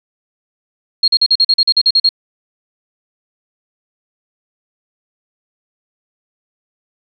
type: tone bursts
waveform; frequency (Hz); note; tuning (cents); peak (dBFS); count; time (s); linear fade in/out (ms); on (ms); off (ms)
sine; 4258; C8; +30; -7; 12; 1.03-2.091; 5; 49; 43
effects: none